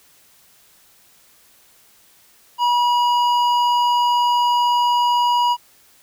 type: tone with hard clipping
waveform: triangle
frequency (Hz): 967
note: B5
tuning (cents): -37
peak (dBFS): -16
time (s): 2.58-5.57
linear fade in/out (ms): 50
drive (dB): 13
effects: white hiss -53 dBFS RMS until 6.02 s

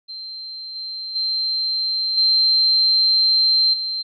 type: tone with level steps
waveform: sine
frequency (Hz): 4133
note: C8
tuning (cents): -22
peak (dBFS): -30 / -27 / -19 / -13 / -22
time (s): 0.08-4.03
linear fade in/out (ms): 20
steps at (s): 0.75 / 1.15 / 2.17 / 3.73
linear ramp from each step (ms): 10
effects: none

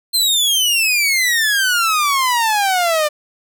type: exponential sweep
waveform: sawtooth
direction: down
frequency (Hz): 4186 to 590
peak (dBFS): -10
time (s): 0.13-3.09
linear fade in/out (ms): 20
effects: none

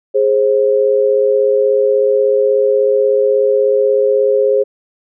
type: tone pair together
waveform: sine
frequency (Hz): 415.3 / 531.7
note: G#4 / C5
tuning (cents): 0 / +28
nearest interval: major third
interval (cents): 428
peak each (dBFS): -12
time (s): 0.14-4.64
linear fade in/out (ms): 20
effects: none

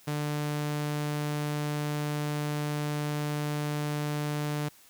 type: tone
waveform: sawtooth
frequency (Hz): 148.4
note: D3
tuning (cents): +18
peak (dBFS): -25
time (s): 0.07-4.69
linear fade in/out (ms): 10
effects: white hiss -57 dBFS RMS until 4.89 s

